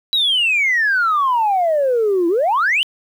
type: exponential two-way sweep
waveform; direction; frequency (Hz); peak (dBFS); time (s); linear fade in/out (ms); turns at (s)
sine; down then up; 3951 to 329.6 to 3139; -12; 0.13-2.83; 0; 2.28
effects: tanh soft clip ceiling -10 dBFS + 8-bit